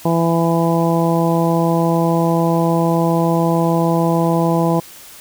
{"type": "harmonic tone", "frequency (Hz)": 166.8, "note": "E3", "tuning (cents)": 21, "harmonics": [1, 2, 3, 4, 5, 6], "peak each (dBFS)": [-16, -19, -21, -22, -23, -24], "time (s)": [0.05, 4.8], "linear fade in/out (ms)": 5, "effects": ["white hiss -39 dBFS RMS until 5.2 s"]}